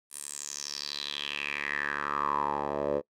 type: tone with band-pass filter sweep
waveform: 10% pulse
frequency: 72.2 Hz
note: D2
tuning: 29 cents flat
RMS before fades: -33 dBFS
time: 0.1-3.02 s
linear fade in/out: 50 ms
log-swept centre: 10000 to 520 Hz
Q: 5.4
effects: noise-tail reverb RT60 0.1 s tail -23 dB re dry